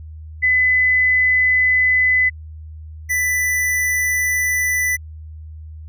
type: tone pair in turn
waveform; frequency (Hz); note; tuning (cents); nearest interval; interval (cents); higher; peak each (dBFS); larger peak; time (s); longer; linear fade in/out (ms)
sine / square; 2010 / 1988.1; B6 / B6; +30 / +11; unison; 19; first; -12 / -17; first; 0.42-2.3 / 3.09-4.97; neither; 20
effects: added 78 Hz sine -32 dBFS peak until 5.88 s